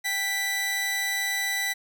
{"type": "tone pair together", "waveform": "sawtooth", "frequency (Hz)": [784, 1975.5], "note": ["G5", "B6"], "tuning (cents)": [0, 0], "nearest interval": "octave + major third", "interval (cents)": 1600, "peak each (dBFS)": [-33, -22], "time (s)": [0.04, 1.74], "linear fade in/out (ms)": 20, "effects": []}